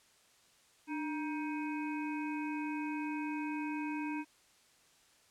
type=harmonic tone with a mistuned harmonic; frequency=314.8 Hz; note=D#4; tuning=20 cents sharp; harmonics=1 / 3 / 5 / 7 / 8; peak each=-36 / -43 / -49 / -51 / -46 dBFS; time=0.87-4.25 s; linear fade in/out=50 ms; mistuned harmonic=1; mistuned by=-88 cents; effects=white hiss -66 dBFS RMS until 5.3 s + low-pass 9000 Hz 12 dB/octave